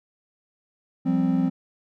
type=chord; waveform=triangle; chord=F suspended second; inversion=none; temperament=equal with one note detuned; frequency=175.73 / 196 / 261.6 Hz; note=F3 / G3 / C4; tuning=+11 / 0 / 0 cents; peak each=-22 / -24 / -20 dBFS; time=1.05-1.5 s; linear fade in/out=20 ms; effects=none

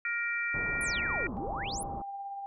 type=harmonic tone; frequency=470.2 Hz; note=A#4; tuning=15 cents sharp; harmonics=3 / 4 / 5; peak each=-34 / -34 / -34 dBFS; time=0.05-1.27 s; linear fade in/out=2 ms
type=low-pass noise; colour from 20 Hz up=pink; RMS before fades=-40 dBFS; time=0.54-2.02 s; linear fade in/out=2 ms; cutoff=1100 Hz; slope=48 dB/octave
type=exponential two-way sweep; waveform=sine; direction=down then up; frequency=11090 to 178.8 to 11090 Hz; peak=-36 dBFS; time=0.81-1.83 s; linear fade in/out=0 ms; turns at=1.35 s
type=tone with tremolo; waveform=sine; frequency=795 Hz; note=G5; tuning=24 cents sharp; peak=-35 dBFS; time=1.37-2.46 s; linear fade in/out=0 ms; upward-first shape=triangle; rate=17 Hz; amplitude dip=35%
effects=none

